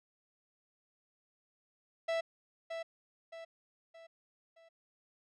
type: tone with echo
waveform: 45% pulse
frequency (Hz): 660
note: E5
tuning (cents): +2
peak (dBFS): -31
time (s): 2.08-2.21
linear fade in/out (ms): 10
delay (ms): 620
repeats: 4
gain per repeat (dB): -7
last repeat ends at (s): 4.69
effects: low-pass 4000 Hz 12 dB/octave